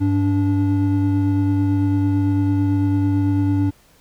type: tone pair together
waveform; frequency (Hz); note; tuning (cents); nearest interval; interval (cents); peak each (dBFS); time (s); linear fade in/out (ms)
triangle; 99.36 / 289.1; G2 / D4; +24 / -27; octave + tritone; 1849; -16; 0-3.71; 20
effects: pink hiss -54 dBFS RMS until 4 s